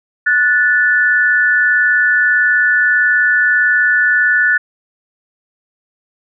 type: tone pair together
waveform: sine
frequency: 1471.6 / 1750 Hz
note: F#6 / A6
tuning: -10 / -10 cents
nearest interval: minor third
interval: 300 cents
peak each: -12 dBFS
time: 0.26-4.58 s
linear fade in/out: 10 ms
effects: none